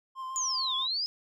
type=tone with vibrato; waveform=triangle; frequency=1046.5 Hz; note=C6; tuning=in tune; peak=-33 dBFS; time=0.15-0.88 s; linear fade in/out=50 ms; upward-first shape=square; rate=6.7 Hz; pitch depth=14 cents each way
type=exponential two-way sweep; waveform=sine; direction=down then up; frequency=7040 to 3322 to 5140 Hz; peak=-28 dBFS; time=0.36-1.06 s; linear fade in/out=0 ms; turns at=0.76 s
effects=none